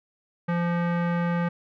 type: tone with low-pass filter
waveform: square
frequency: 172.4 Hz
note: F3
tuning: 22 cents flat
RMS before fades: -25 dBFS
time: 0.48-1.49 s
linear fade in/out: 10 ms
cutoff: 1700 Hz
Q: 1.7
effects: none